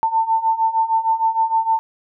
sine beating tone pair, 892 / 898.5 Hz, A5 / A5, +23 / +36 cents, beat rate 6.5 Hz, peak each -20 / -17 dBFS, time 0.03-1.79 s, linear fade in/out 0 ms, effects none

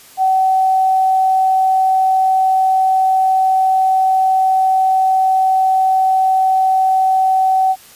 sine tone, 759 Hz, F#5, 44 cents sharp, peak -10 dBFS, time 0.17-7.76 s, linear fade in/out 50 ms, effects white hiss -42 dBFS RMS until 7.95 s + resampled to 32000 Hz

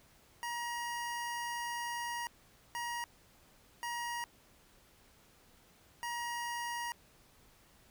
25% pulse tone bursts at uneven times, 950 Hz, A#5, 33 cents sharp, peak -33 dBFS, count 4, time 0.43-2.27 / 2.75-3.04 / 3.83-4.24 / 6.03-6.92 s, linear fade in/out 0 ms, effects pink hiss -64 dBFS RMS until 7.9 s

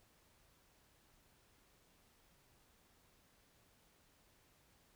silence, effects pink hiss -71 dBFS RMS until 4.95 s

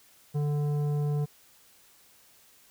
sine tone with tanh clipping, 146.83 Hz, D3, in tune, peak -27 dBFS, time 0.34-1.26 s, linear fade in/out 20 ms, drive 11 dB, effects white hiss -59 dBFS RMS until 2.7 s

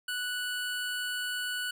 25% pulse tone, 1479 Hz, F#6, 1 cent flat, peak -28 dBFS, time 0.08-1.71 s, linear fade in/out 5 ms, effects none

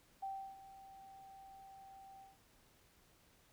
sine tone with ADSR envelope, 778 Hz, G5, 13 cents flat, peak -39 dBFS, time 0.22-2.38 s, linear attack 13 ms, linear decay 320 ms, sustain -15 dB, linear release 170 ms, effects pink hiss -69 dBFS RMS until 3.52 s

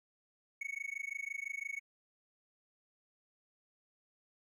triangle tone with amplitude modulation, 2217 Hz, C#7, in tune, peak -33 dBFS, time 0.61-1.8 s, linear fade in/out 5 ms, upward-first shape sine, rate 25.9 Hz, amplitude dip 100%, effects none

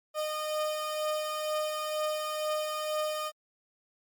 30% pulse beating tone pair, 611 / 613.1 Hz, D#5 / D#5, -32 / -26 cents, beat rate 2.1 Hz, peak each -35 / -28 dBFS, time 0.14-3.32 s, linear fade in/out 50 ms, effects MP3 96 kbps

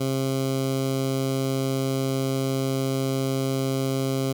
15% pulse tone with notch filter, 133.9 Hz, C3, 40 cents sharp, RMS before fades -25 dBFS, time 0-4.33 s, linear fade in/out 10 ms, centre 1700 Hz, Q 1, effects none

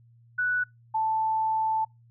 sine tone pair in turn, 1480 / 880 Hz, F#6 / A5, 0 / 0 cents, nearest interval major sixth, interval 900 cents, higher first, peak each -23 dBFS, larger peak neither, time 0.38-0.64 / 0.94-1.85 s, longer second, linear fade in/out 10 ms, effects noise-tail reverb RT60 0.2 s tail -26 dB re dry + added 117 Hz sine -54 dBFS peak until 2.1 s

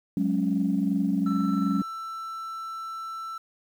sine chord, F# suspended second, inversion none, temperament equal, 185 / 207.7 / 277.2 Hz, F#3 / G#3 / C#4, 0 / 0 / 0 cents, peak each -26 dBFS, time 0.17-1.82 s, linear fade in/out 2 ms
triangle tone, 1330 Hz, E6, 15 cents sharp, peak -31 dBFS, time 1.26-3.38 s, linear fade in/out 5 ms
effects tanh soft clip ceiling -13 dBFS + 9-bit

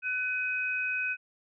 sine tone pair together, 1500 / 2523 Hz, F#6 / D#7, +23 / +23 cents, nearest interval major sixth, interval 900 cents, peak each -32 / -30 dBFS, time 0.02-1.17 s, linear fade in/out 50 ms, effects none

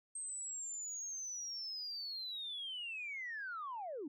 sine linear sweep, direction down, 8390 to 261.6 Hz, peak -40 dBFS, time 0.15-4.08 s, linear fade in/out 5 ms, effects tanh soft clip ceiling -36 dBFS

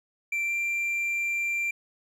triangle tone with pitch glide, 2349 to 2365 Hz, D7 to D7, 0 to +12 cents, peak -24 dBFS, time 0.32-1.71 s, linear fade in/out 5 ms, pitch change +12 cents, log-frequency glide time 0.45-0.52 s, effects none

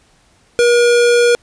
square tone, 478.7 Hz, A#4, 46 cents sharp, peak -9 dBFS, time 0.59-1.35 s, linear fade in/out 0 ms, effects pink hiss -53 dBFS RMS until 1.42 s + resampled to 22050 Hz

